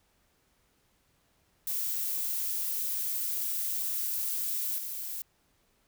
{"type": "noise with level steps", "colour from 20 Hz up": "violet", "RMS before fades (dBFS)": [-32, -37], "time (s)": [1.67, 5.22], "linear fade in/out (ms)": 2, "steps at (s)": 4.78, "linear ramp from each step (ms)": 5, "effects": ["pink hiss -70 dBFS RMS until 5.87 s"]}